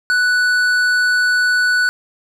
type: tone with tanh clipping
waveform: sine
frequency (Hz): 1483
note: F#6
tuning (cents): +4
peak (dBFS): -14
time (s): 0.1-1.89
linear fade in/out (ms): 0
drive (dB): 11
effects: none